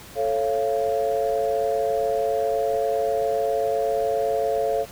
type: chord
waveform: sine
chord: A augmented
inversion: none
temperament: just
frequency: 440 / 550 / 687.5 Hz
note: A4 / C#5 / E#5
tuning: 0 / -14 / -27 cents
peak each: -24 dBFS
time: 0.15-4.86 s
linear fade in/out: 50 ms
effects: tanh soft clip ceiling -12 dBFS + pink hiss -43 dBFS RMS until 4.91 s